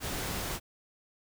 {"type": "noise", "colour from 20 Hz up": "pink", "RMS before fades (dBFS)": -35, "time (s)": [0, 0.6], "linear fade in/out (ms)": 50, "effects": []}